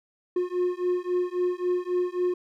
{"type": "beating tone pair", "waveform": "triangle", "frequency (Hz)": [357.2, 360.9], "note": ["F4", "F#4"], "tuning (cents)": [39, -43], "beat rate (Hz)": 3.7, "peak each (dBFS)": -25, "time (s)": [0.36, 2.34], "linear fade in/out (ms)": 5, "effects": []}